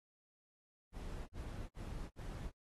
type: noise bursts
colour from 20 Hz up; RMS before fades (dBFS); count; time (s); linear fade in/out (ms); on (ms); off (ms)
brown; -45; 4; 0.92-2.516; 50; 360; 52
effects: AAC 32 kbps